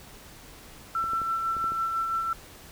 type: tone with tremolo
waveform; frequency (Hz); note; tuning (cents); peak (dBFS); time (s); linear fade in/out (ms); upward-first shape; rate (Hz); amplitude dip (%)
sine; 1340; E6; +28; -24; 0.95-2.33; 2; sine; 6; 35
type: clicks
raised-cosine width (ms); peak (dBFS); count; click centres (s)
2; -28; 6; 1.041 / 1.134 / 1.217 / 1.567 / 1.642 / 1.72
effects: pink hiss -48 dBFS RMS until 2.71 s